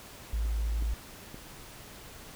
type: tone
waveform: sine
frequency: 55 Hz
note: A1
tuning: in tune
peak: -27 dBFS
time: 0.33-0.94 s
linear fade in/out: 5 ms
type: clicks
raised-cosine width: 3 ms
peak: -30 dBFS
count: 2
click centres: 0.824 / 1.344 s
effects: pink hiss -48 dBFS RMS until 2.35 s